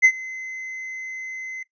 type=tone with ADSR envelope; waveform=triangle; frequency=2052 Hz; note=C7; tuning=34 cents flat; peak=-6 dBFS; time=0.02-1.63 s; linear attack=29 ms; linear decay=66 ms; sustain=-22 dB; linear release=4 ms; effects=noise-tail reverb RT60 0.1 s tail -19 dB re dry + resampled to 16000 Hz